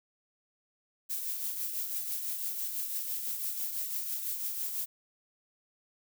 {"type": "noise with tremolo", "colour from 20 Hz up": "violet", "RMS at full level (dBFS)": -33, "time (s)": [1.09, 4.86], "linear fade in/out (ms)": 20, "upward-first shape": "triangle", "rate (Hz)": 6, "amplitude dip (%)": 50, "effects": []}